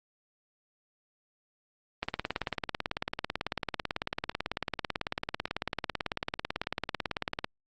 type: click train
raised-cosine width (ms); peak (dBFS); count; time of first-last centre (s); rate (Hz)
0.3; -14; 99; 2.03-7.444; 18.1
effects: Opus 24 kbps